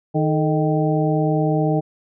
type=harmonic tone with a mistuned harmonic; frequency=155.56 Hz; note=D#3; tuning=in tune; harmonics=1 / 2 / 3 / 4 / 5; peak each=-19 / -22 / -24 / -25 / -26 dBFS; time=0.14-1.81 s; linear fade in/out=20 ms; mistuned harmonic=3; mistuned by=-98 cents; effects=none